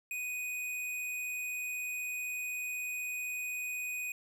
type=tone; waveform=square; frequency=2489 Hz; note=D#7; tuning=in tune; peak=-36 dBFS; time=0.11-4.12 s; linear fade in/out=2 ms; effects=none